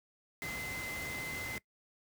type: tone in noise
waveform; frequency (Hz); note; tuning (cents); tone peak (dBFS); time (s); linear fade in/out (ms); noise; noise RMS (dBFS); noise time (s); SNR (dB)
sine; 2057; C7; -30; -39; 0.42-1.58; 0; pink; -43; 0.42-1.58; +1
effects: noise-tail reverb RT60 0.1 s tail -21 dB re dry + high-pass 60 Hz 12 dB/octave

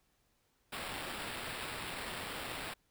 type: noise with sample-and-hold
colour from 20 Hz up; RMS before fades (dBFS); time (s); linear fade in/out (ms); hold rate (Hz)
violet; -42; 0.72-2.74; 10; 6300
effects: pink hiss -75 dBFS RMS until 2.9 s

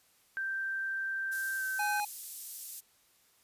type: tone with pitch glide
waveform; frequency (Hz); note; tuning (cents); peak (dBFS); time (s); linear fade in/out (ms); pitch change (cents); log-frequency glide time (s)
sine; 1568 to 1544.6; G6 to G6; 0 to -26; -32; 0.37-2; 0; -26; 1.57-1.64
type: high-pass noise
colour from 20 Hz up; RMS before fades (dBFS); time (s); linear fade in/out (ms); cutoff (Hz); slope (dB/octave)
white; -42; 1.31-2.81; 20; 6900; 12
type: tone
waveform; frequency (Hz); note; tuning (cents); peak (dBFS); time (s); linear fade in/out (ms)
square; 830.6; G#5; 0; -32; 1.79-2.05; 5
effects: white hiss -67 dBFS RMS until 3.43 s + resampled to 32000 Hz

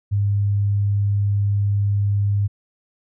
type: tone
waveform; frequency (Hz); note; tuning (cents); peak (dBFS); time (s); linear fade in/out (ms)
sine; 101.3; G#2; -43; -16; 0.11-2.48; 20
effects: none

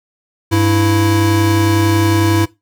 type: tone pair together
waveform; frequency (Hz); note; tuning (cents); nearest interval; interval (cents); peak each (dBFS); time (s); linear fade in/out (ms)
square; 99.53 / 329.6; G2 / E4; +27 / 0; octave + major sixth; 2073; -14; 0.51-2.46; 20
effects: noise-tail reverb RT60 0.2 s tail -18 dB re dry

